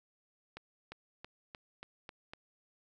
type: accelerating click train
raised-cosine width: 0.3 ms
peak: -29 dBFS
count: 7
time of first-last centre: 0.57-2.335 s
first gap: 350 ms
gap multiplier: 0.93
effects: none

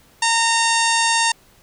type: harmonic tone with a mistuned harmonic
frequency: 918 Hz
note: A#5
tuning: 27 cents flat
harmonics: 1 / 2 / 3 / 4 / 5 / 6 / 7 / 8 / 9 / 10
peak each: -19 / -22 / -24 / -25 / -26 / -27 / -27 / -28 / -29 / -29 dBFS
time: 0.22-1.32 s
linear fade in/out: 5 ms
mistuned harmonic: 9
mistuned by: +49 cents
effects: pink hiss -53 dBFS RMS until 1.62 s

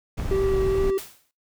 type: noise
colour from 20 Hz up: brown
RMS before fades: -27 dBFS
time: 0.17-0.91 s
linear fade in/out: 10 ms
type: click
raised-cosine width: 0.5 ms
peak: -21 dBFS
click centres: 0.199 s
type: tone with vibrato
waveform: triangle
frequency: 386.2 Hz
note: G4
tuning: 26 cents flat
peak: -18 dBFS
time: 0.31-0.98 s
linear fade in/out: 5 ms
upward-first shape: triangle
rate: 2.3 Hz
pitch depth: 13 cents each way
type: noise with exponential decay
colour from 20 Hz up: white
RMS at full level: -34 dBFS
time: 0.98-1.31 s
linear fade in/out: 0 ms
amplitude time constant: 71 ms
effects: noise-tail reverb RT60 0.2 s tail -17 dB re dry

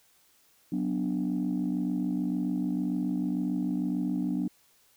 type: chord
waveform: sine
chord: B minor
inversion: second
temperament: equal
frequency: 185 / 246.9 / 293.7 Hz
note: F#3 / B3 / D4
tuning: 0 / 0 / 0 cents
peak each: -30 dBFS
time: 0.72-4.48 s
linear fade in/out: 5 ms
effects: tanh soft clip ceiling -21 dBFS + white hiss -64 dBFS RMS until 4.96 s

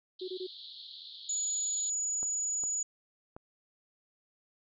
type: band-pass noise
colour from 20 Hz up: white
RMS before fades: -48 dBFS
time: 0.19-1.9 s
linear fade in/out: 5 ms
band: 3300 to 4400 Hz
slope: 96 dB/octave
type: tone bursts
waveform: sine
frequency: 370 Hz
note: F#4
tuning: in tune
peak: -35 dBFS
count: 3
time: 0.21-0.47 s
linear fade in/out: 10 ms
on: 72 ms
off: 22 ms
type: tone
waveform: sine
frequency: 6890 Hz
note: A8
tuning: 37 cents flat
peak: -30 dBFS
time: 1.29-2.83 s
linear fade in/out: 5 ms
type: clicks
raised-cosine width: 1 ms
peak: -33 / -34 / -31 dBFS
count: 3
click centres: 2.23 / 2.637 / 3.365 s
effects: none

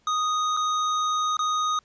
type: tone with dropouts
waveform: square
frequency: 1244.5 Hz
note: D#6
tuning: in tune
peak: -23 dBFS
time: 0.07-1.79 s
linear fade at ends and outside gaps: 2 ms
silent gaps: 0.567-0.571 / 1.369-1.391 s
effects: pink hiss -64 dBFS RMS until 1.84 s + resampled to 16000 Hz

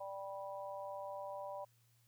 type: harmonic tone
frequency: 196 Hz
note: G3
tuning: in tune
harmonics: 3 / 4 / 5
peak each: -45 / -49 / -48 dBFS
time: 0-1.65 s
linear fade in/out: 10 ms
effects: added 117 Hz sine -70 dBFS peak until 2.07 s + white hiss -75 dBFS RMS until 2.07 s

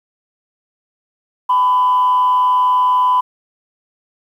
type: tone with frequency modulation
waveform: sine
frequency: 1002 Hz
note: B5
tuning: 25 cents sharp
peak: -9 dBFS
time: 1.49-3.21 s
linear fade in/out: 10 ms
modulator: 173 Hz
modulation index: 0.23
effects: tanh soft clip ceiling -7 dBFS + 8-bit

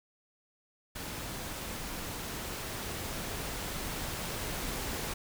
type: noise with level ramp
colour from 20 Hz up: pink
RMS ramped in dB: -40 to -36 dBFS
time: 0.95-5.14 s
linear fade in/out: 10 ms
effects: none

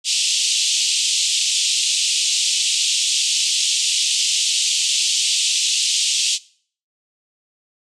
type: band-pass noise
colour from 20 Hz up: pink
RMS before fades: -19 dBFS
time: 0.04-6.39 s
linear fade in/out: 50 ms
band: 2800 to 8500 Hz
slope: 48 dB/octave
effects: noise-tail reverb RT60 0.5 s tail -21 dB re dry

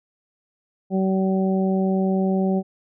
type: harmonic tone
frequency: 190.3 Hz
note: F#3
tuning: 49 cents sharp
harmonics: 1 / 2 / 3 / 4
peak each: -19 / -25 / -29 / -31 dBFS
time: 0.9-2.63 s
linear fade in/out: 50 ms
effects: none

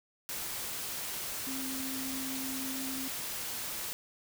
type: tone in noise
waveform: sine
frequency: 264.7 Hz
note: C4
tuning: 20 cents sharp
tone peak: -38 dBFS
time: 1.47-3.08 s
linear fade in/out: 0 ms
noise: white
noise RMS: -38 dBFS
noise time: 0.29-3.93 s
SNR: -3 dB
effects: none

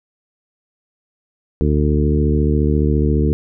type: harmonic tone with a mistuned harmonic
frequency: 74.4 Hz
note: D2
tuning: 23 cents sharp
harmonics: 1 / 2 / 3 / 4 / 5 / 6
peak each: -16 / -19 / -21 / -22 / -23 / -24 dBFS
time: 1.61-3.33 s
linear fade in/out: 0 ms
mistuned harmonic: 1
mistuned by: -20 cents
effects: none

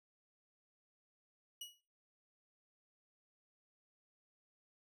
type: tone with exponential decay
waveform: sawtooth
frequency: 2913 Hz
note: F#7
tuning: 28 cents flat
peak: -39 dBFS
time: 1.61-1.81 s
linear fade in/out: 5 ms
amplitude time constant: 43 ms
effects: noise-tail reverb RT60 0.4 s tail -24 dB re dry

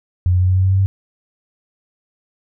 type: tone with pitch steps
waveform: sine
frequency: 89.7 / 90.69 / 91.69 / 92.7 / 93.73 / 94.76 / 95.81 / 96.86 Hz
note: F2 / F#2 / F#2 / F#2 / F#2 / F#2 / G2 / G2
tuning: +47 / -34 / -15 / +4 / +23 / +42 / -39 / -20 cents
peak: -11 dBFS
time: 0.26-0.86 s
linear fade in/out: 0 ms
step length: 75 ms
effects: none

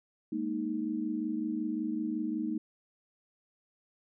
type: chord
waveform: sine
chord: Ab suspended second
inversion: none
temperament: equal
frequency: 207.7 / 233.1 / 311.1 Hz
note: Ab3 / Bb3 / Eb4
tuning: 0 / 0 / 0 cents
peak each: -38 / -35 / -33 dBFS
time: 0.32-2.58 s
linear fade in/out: 5 ms
effects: none

